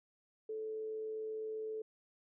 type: tone with amplitude modulation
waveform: sine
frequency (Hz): 436.1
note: A4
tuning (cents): -15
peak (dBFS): -37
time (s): 0.49-1.82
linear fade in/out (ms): 5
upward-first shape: sine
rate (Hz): 115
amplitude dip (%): 25
effects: none